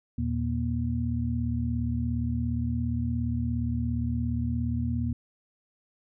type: tone cluster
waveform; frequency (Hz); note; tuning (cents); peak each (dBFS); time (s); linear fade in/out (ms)
sine; 79.4 / 116.6 / 238.7; D#2 / A#2 / A#3; +36 / +1 / +41; -30; 0.18-5.13; 5
effects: none